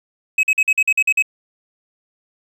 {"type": "tone bursts", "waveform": "triangle", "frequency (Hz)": 2555, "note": "D#7", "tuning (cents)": 45, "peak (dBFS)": -10, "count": 9, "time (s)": [0.38, 1.224], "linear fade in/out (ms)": 5, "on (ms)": 52, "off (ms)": 47, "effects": []}